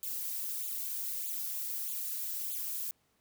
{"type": "noise with flanger", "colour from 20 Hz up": "violet", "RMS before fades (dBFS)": -37, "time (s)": [0.03, 2.91], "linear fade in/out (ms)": 0, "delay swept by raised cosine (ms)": [0.27, 3.77], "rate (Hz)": 1.6, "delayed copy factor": 1, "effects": ["pink hiss -73 dBFS RMS until 3.2 s", "high-pass 60 Hz 12 dB/octave"]}